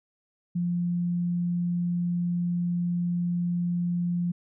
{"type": "tone", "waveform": "sine", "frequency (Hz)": 174.61, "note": "F3", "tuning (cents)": 0, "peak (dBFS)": -24, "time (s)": [0.55, 4.32], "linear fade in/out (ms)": 10, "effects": []}